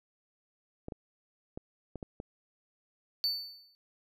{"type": "clicks", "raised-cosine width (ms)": 2, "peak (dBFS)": -26, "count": 6, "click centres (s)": [0.884, 0.922, 1.575, 1.957, 2.028, 2.201]}
{"type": "tone with exponential decay", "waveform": "triangle", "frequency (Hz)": 4500, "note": "C#8", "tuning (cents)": 25, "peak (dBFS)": -24, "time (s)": [3.24, 3.75], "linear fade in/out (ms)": 0, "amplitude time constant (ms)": 110}
{"effects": []}